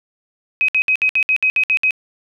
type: tone bursts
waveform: sine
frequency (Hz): 2529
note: D#7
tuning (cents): +28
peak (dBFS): -12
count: 10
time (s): 0.61-1.908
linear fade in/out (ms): 0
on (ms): 74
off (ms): 62
effects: none